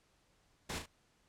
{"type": "noise with echo", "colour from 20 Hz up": "pink", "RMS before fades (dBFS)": -40, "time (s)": [0.69, 0.79], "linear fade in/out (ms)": 10, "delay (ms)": 36, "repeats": 2, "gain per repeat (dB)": -6, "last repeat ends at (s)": 0.862, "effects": ["pink hiss -72 dBFS RMS until 1.28 s", "low-pass 9000 Hz 12 dB/octave"]}